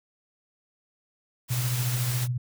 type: noise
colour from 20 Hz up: white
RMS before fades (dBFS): -33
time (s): 1.48-2.28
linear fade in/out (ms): 50
type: tone with tremolo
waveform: sine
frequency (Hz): 123.47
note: B2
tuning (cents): 0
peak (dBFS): -23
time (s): 1.5-2.38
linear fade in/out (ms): 10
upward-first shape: sine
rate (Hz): 14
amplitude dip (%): 45
effects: none